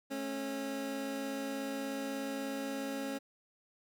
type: tone pair together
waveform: 25% pulse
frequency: 217.2 / 273.8 Hz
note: A3 / C#4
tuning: -22 / -21 cents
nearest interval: major third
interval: 401 cents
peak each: -40 / -33 dBFS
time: 0.1-3.19 s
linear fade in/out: 20 ms
effects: none